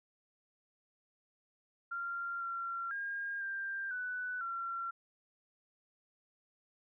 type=tone with pitch steps; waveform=sine; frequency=1386 / 1370 / 1617 / 1586 / 1491 / 1365 Hz; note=F6 / F6 / G#6 / G6 / F#6 / F6; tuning=-14 / -34 / -47 / +20 / +13 / -40 cents; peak=-36 dBFS; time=1.91-4.91 s; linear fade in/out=10 ms; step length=500 ms; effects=none